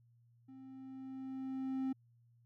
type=tone with level ramp; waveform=triangle; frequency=263.9 Hz; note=C4; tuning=15 cents sharp; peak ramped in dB=-50 to -31 dBFS; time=0.48-1.93 s; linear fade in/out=10 ms; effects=added 118 Hz sine -65 dBFS peak until 2.45 s